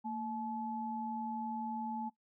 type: tone pair together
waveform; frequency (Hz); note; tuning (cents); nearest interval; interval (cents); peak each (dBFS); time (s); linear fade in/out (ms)
sine; 227.9 / 860.4; A#3 / A5; -39 / -39; octave + major seventh; 2300; -39 / -39; 0.04-2.1; 20
effects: noise-tail reverb RT60 0.1 s tail -17 dB re dry